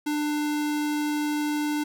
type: tone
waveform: square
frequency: 297.9 Hz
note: D4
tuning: 25 cents sharp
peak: -25 dBFS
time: 0.06-1.84 s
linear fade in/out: 10 ms
effects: none